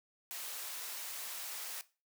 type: high-pass noise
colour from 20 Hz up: white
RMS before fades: -43 dBFS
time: 0.31-1.81 s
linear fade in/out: 0 ms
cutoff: 600 Hz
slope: 12 dB/octave
effects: noise-tail reverb RT60 0.3 s tail -17 dB re dry